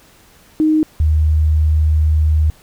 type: tone pair in turn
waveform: sine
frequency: 310.8 / 77.32 Hz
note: D#4 / D#2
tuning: -2 / -10 cents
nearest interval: 2 octaves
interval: 2408 cents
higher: first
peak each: -10 dBFS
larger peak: neither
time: 0.6-0.83 / 1-2.5 s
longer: second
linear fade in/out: 0 ms
effects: pink hiss -48 dBFS RMS until 2.62 s